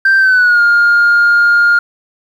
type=tone with pitch glide; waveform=sine; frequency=1568 to 1413.2 Hz; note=G6 to F6; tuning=0 to +20 cents; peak=-4 dBFS; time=0.05-1.79 s; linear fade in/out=5 ms; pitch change=-180 cents; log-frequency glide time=0.18-0.61 s; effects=tanh soft clip ceiling -4 dBFS + 7-bit